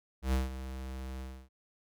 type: tone with ADSR envelope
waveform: square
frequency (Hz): 65.3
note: C2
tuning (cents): -3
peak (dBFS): -26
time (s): 0.22-1.49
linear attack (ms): 110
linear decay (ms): 160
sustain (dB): -13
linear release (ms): 290
effects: none